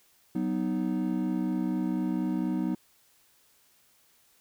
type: chord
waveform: triangle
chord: B major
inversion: second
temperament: equal with one note detuned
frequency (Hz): 186.61 / 246.9 / 311.1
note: F#3 / B3 / D#4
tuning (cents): +15 / 0 / 0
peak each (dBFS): -29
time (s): 0.35-2.75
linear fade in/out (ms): 5
effects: white hiss -64 dBFS RMS until 4.4 s